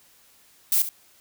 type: noise with echo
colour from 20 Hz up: violet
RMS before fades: -20 dBFS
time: 0.72-0.82 s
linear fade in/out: 2 ms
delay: 70 ms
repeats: 1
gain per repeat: -12 dB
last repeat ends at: 0.89 s
effects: white hiss -57 dBFS RMS until 1.2 s